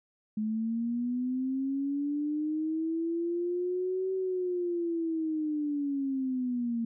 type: linear two-way sweep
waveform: sine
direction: up then down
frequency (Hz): 212.7 to 380 to 228.3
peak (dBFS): -28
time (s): 0.37-6.85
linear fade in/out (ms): 5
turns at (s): 4.13
effects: none